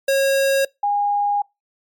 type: tone pair in turn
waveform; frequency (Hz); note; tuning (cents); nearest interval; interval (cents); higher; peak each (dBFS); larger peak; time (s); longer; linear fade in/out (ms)
square / sine; 545 / 816.9; C#5 / G#5; -29 / -29; perfect fifth; 700; second; -15 / -16; first; 0.08-0.65 / 0.83-1.42; second; 5
effects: noise-tail reverb RT60 0.2 s tail -24 dB re dry + MP3 96 kbps